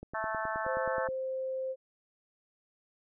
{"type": "click train", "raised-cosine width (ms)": 2, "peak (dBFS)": -30, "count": 11, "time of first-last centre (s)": [0.03, 1.088], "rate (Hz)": 9.45}
{"type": "harmonic tone", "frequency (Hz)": 219.2, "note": "A3", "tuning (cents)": -6, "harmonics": [3, 4, 5, 6, 7, 8], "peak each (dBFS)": [-37, -38, -39, -40, -40, -41], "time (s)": [0.14, 1.08], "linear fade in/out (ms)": 10}
{"type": "tone", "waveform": "sine", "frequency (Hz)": 524, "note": "C5", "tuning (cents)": 2, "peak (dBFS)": -32, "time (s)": [0.64, 1.76], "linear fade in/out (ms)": 50}
{"effects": []}